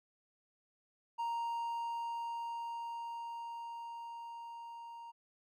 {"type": "tone with level ramp", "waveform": "triangle", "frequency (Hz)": 932.3, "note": "A#5", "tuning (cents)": 0, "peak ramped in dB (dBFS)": [-32, -45], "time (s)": [1.18, 5.12], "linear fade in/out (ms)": 20, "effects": []}